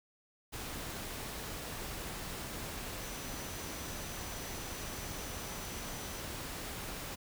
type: tone in noise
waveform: sine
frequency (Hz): 5990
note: F#8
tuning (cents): +20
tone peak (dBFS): -52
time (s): 3-6.22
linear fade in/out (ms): 20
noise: pink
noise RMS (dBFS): -42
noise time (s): 0.52-7.16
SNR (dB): -13
effects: none